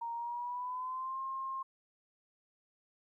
sine tone with pitch glide, 932.3 to 1064.8 Hz, A#5 to C6, 0 to +30 cents, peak -36 dBFS, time 0.01-1.63 s, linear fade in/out 10 ms, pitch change +230 cents, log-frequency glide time 0.13-1.2 s, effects 13-bit

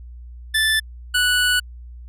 25% pulse tone pair in turn, 1757 / 1477.5 Hz, A6 / F#6, -3 / -3 cents, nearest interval minor third, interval 300 cents, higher first, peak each -12 dBFS, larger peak neither, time 0.54-0.8 / 1.14-1.6 s, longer second, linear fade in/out 10 ms, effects added 60 Hz sine -35 dBFS peak until 2.08 s + resampled to 32000 Hz

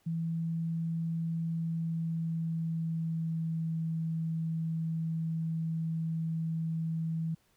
sine tone with pitch glide, 164.81 to 162.35 Hz, E3 to E3, 0 to -26 cents, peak -30 dBFS, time 0.06-7.35 s, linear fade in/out 10 ms, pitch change -26 cents, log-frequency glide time 1.51-3.76 s, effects pink hiss -70 dBFS RMS until 7.56 s

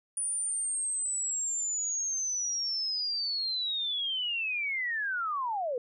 sine linear sweep, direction down, 9500 to 466.2 Hz, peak -29 dBFS, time 0.17-5.78 s, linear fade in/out 2 ms, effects none

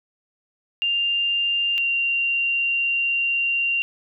sine tone pair in turn, 2794 / 2768 Hz, F7 / F7, 0 / -16 cents, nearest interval unison, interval 16 cents, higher first, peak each -19 dBFS, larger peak neither, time 0.82-1.78 / 1.78-3.82 s, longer second, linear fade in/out 0 ms, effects none

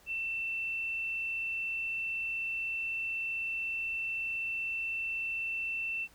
sine tone, 2681 Hz, E7, 29 cents sharp, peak -32 dBFS, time 0.06-6.08 s, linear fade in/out 50 ms, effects added 54 Hz sine -64 dBFS peak until 6.14 s + pink hiss -61 dBFS RMS until 6.14 s

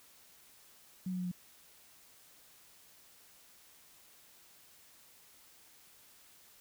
sine tone with pitch steps, 185.1 / 182.97 / 180.87 / 178.79 Hz, F#3 / F#3 / F#3 / F3, +1 / -19 / -39 / +41 cents, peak -34 dBFS, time 1.06-1.316 s, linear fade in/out 5 ms, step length 64 ms, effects white hiss -61 dBFS RMS until 6.6 s

